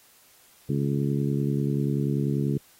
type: harmonic tone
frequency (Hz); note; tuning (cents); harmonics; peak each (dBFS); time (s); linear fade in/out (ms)
70.3; C#2; +25; 2 / 3 / 4 / 5 / 6; -25 / -29 / -31 / -33 / -35; 0.69-2.58; 5
effects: white hiss -57 dBFS RMS until 2.79 s + AAC 48 kbps